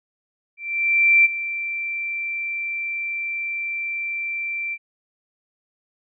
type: tone with ADSR envelope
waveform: sine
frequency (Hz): 2349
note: D7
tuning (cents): 0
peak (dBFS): -10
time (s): 0.57-4.78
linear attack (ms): 680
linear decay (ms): 21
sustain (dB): -14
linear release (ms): 52
effects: none